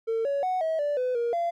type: tone with pitch steps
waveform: triangle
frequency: 452.1 / 562 / 740 / 642 / 583 / 504 / 471.9 / 685 Hz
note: A4 / C#5 / F#5 / E5 / D5 / B4 / A#4 / F5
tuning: +47 / +24 / 0 / -46 / -13 / +35 / +21 / -34 cents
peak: -21 dBFS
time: 0.07-1.51 s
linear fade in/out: 20 ms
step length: 180 ms
effects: tanh soft clip ceiling -20 dBFS